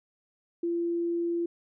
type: tone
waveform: sine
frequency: 341.3 Hz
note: F4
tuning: 40 cents flat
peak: -26 dBFS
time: 0.63-1.46 s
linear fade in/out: 5 ms
effects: none